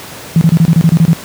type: tone bursts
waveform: sine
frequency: 164.81 Hz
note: E3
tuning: in tune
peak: -3 dBFS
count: 10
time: 0.36-1.131 s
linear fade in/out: 0 ms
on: 51 ms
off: 29 ms
effects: pink hiss -29 dBFS RMS until 1.24 s + high-pass 100 Hz 12 dB/octave